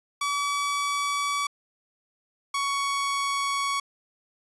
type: tone pair in turn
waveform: sawtooth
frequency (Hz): 1143 / 1117.5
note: D6 / C#6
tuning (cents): -47 / +14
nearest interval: unison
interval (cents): 39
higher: first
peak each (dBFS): -21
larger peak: neither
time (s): 0.21-1.47 / 2.54-3.8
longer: neither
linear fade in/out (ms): 5
effects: resampled to 24000 Hz